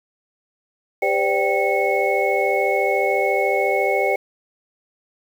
sine tone cluster, 396.7 / 511 / 585 / 779 / 2195 Hz, G4 / C5 / D5 / G5 / C#7, +21 / -41 / -7 / -11 / -18 cents, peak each -23 dBFS, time 1.02-4.16 s, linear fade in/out 5 ms, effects 7-bit

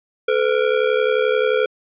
square ring-modulated tone, 470 Hz, A#4, 14 cents sharp, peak -13 dBFS, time 0.28-1.66 s, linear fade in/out 5 ms, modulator 35.7 Hz, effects resampled to 8000 Hz

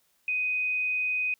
sine tone with frequency modulation, 2500 Hz, D#7, 8 cents sharp, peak -25 dBFS, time 0.28-1.34 s, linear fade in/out 2 ms, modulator 29.2 Hz, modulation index 0.27, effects white hiss -69 dBFS RMS until 1.39 s

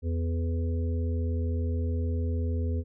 harmonic tone with a mistuned harmonic, 83.4 Hz, E2, 21 cents sharp, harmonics 1 / 3 / 5 / 6, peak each -26 / -36 / -40 / -42 dBFS, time 0.02-2.84 s, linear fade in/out 50 ms, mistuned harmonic 5, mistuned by +17 cents, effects none

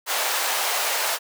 pink high-pass noise, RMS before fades -24 dBFS, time 0.06-1.19 s, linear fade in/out 50 ms, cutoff 590 Hz, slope 24 dB/octave, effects none

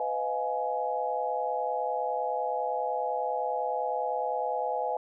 sine chord, F half-diminished seventh, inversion second, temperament just, 502.9 / 628.6 / 698.5 / 838.1 Hz, Cb5 / Eb5 / F5 / Ab5, +31 / +18 / 0 / +16 cents, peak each -33 / -35 / -34 / -31 dBFS, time 0-4.97 s, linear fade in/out 2 ms, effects none

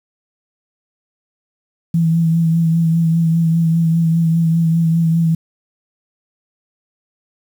sine tone with vibrato, 164.81 Hz, E3, in tune, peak -11 dBFS, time 1.94-5.35 s, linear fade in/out 5 ms, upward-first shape triangle, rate 5 Hz, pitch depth 35 cents each way, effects 7-bit

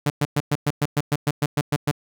sawtooth tone bursts, 146.3 Hz, D3, 6 cents flat, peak -14 dBFS, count 13, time 0.06-1.913 s, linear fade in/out 5 ms, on 41 ms, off 110 ms, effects none

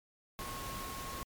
sine tone in noise, 1086 Hz, C#6, 36 cents flat, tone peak -44 dBFS, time 0.39-1.23 s, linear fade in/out 0 ms, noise pink, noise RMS -43 dBFS, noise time 0.39-1.23 s, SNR -4 dB, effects MP3 96 kbps

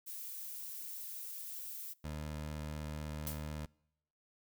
violet noise, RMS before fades -45 dBFS, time 0.06-1.94 s, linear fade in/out 20 ms
20% pulse tone, 76 Hz, D#2, 40 cents flat, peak -35 dBFS, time 2.04-3.66 s, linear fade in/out 5 ms
blue noise with exponential decay, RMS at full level -38 dBFS, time 3.27-3.48 s, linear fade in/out 0 ms, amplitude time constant 44 ms
effects noise-tail reverb RT60 0.8 s tail -25 dB re dry

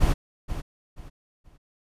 brown noise with echo, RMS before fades -19 dBFS, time 0-0.14 s, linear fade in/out 20 ms, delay 480 ms, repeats 3, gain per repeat -11 dB, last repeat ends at 1.58 s, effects resampled to 32000 Hz

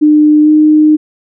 sine tone with pitch glide, 301.8 to 306 Hz, D4 to D#4, +47 to -29 cents, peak -3 dBFS, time 0.01-0.97 s, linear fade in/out 20 ms, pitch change +24 cents, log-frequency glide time 0.42-0.5 s, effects none

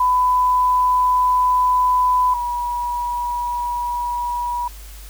sine tone pair in turn, 1000 / 967.1 Hz, B5 / B5, +21 / -37 cents, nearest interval minor second, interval 58 cents, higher first, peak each -13 / -20 dBFS, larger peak first, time 0-2.34 / 2.34-4.68 s, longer neither, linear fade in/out 5 ms, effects added 50 Hz sine -35 dBFS peak until 5.09 s + white hiss -43 dBFS RMS until 5.09 s

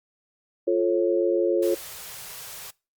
sine chord, F augmented, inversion none, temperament just, 349.2 / 436.5 / 545.7 Hz, F4 / A4 / C#5, 0 / -14 / -27 cents, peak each -22 / -25 / -24 dBFS, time 0.67-1.75 s, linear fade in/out 10 ms
white band-stop noise, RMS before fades -39 dBFS, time 1.62-2.71 s, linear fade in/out 10 ms, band 190 to 380 Hz, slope 48 dB/octave
effects noise-tail reverb RT60 0.3 s tail -24 dB re dry + Opus 48 kbps

